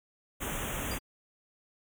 pink band-stop noise, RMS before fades -35 dBFS, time 0.4-0.99 s, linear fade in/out 20 ms, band 3500 to 6100 Hz, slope 96 dB/octave
triangle tone with exponential decay, 4784 Hz, D8, 31 cents sharp, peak -35 dBFS, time 0.91-1 s, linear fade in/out 5 ms, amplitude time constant 18 ms
effects none

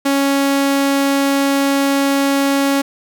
sawtooth tone, 277.2 Hz, C#4, in tune, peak -9 dBFS, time 0.05-2.82 s, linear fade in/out 10 ms, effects none

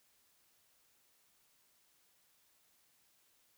silence, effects white hiss -72 dBFS RMS until 3.57 s

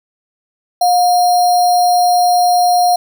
sine tone with sample-and-hold, 715 Hz, F5, 41 cents sharp, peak -8 dBFS, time 0.81-2.96 s, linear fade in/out 5 ms, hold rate 4900 Hz, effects none

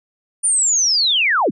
sine linear sweep, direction down, 9397 to 120.7 Hz, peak -13 dBFS, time 0.43-1.51 s, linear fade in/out 20 ms, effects none

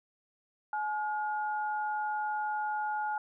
sine tone pair together, 848 / 1427.4 Hz, G#5 / F6, +36 / +37 cents, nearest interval major sixth, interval 901 cents, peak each -31 / -37 dBFS, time 0.73-3.18 s, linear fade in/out 2 ms, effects none

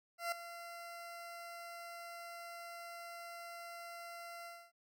20% pulse tone with ADSR envelope, 685 Hz, F5, 34 cents flat, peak -29 dBFS, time 0.18-4.72 s, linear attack 140 ms, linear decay 4 ms, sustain -13 dB, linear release 260 ms, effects none

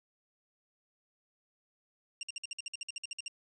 20% pulse tone bursts, 2781 Hz, F7, 8 cents flat, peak -32 dBFS, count 15, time 2.21-3.281 s, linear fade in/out 2 ms, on 21 ms, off 54 ms, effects resampled to 22050 Hz

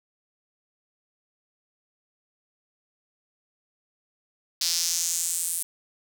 sawtooth tone with high-pass filter sweep, 170.1 Hz, F3, 45 cents flat, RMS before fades -27 dBFS, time 4.61-5.63 s, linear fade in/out 5 ms, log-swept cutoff 4800 to 9700 Hz, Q 3, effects none

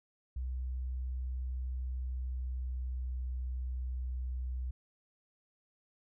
sine tone with pitch glide, 63.4 to 62.93 Hz, B1 to B1, +46 to +33 cents, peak -34 dBFS, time 0.36-4.71 s, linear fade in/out 5 ms, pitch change -13 cents, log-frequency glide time 1.82-3.12 s, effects none

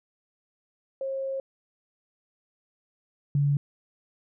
sine tone pair in turn, 538 / 142.85 Hz, C5 / D3, +48 / -48 cents, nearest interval octave + major seventh, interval 2296 cents, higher first, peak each -28 / -20 dBFS, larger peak second, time 1.01-1.4 / 3.35-3.57 s, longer first, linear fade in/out 2 ms, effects none

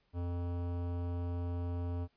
sine tone with hard clipping, 87.31 Hz, F2, in tune, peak -36 dBFS, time 0.13-2.08 s, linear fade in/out 50 ms, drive 17 dB, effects pink hiss -75 dBFS RMS until 2.16 s + resampled to 11025 Hz

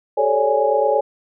sine tone cluster, 394.4 / 436 / 551 / 580 / 829 Hz, G4 / A4 / C#5 / D5 / G#5, +11 / -16 / -11 / -22 / -3 cents, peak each -27 / -20 / -19 / -21 / -20 dBFS, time 0.17-1.01 s, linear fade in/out 10 ms, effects none

